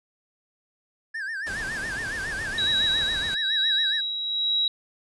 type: tone with vibrato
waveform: triangle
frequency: 1682 Hz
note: G#6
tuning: 22 cents sharp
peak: -27 dBFS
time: 1.14-4.01 s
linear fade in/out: 10 ms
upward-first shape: sine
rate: 7.2 Hz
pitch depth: 150 cents each way
type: noise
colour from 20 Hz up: pink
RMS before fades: -37 dBFS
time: 1.46-3.35 s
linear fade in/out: 10 ms
type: tone with tremolo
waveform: sine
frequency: 3865 Hz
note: B7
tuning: 38 cents flat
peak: -20 dBFS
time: 2.58-4.68 s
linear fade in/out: 2 ms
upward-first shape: sine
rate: 1.1 Hz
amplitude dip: 55%
effects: resampled to 24000 Hz